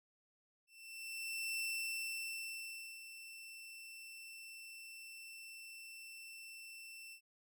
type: tone with ADSR envelope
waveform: sawtooth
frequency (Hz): 2681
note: E7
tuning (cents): +29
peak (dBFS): -34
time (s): 0.67-7.21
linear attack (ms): 930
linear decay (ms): 1400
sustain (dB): -13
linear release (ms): 83
effects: none